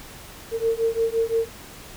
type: beating tone pair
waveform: sine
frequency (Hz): 452.3 / 458.1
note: A4 / A#4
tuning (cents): +48 / -30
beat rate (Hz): 5.8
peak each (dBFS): -23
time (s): 0.51-1.49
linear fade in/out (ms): 50
effects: pink hiss -42 dBFS RMS until 1.96 s